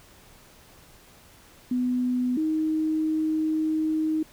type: tone pair in turn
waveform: sine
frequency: 249.6 / 313.5 Hz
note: B3 / D#4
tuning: +19 / +13 cents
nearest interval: major third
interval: 394 cents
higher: second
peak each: -22 dBFS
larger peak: neither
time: 1.71-2.37 / 2.37-4.23 s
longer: second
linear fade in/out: 5 ms
effects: pink hiss -53 dBFS RMS until 4.32 s